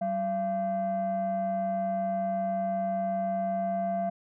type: tone pair together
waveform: sine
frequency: 191.66 / 683 Hz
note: G3 / F5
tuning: -39 / -39 cents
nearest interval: octave + minor seventh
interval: 2200 cents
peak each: -31 / -26 dBFS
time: 0.01-4.1 s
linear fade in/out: 10 ms
effects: tanh soft clip ceiling -23 dBFS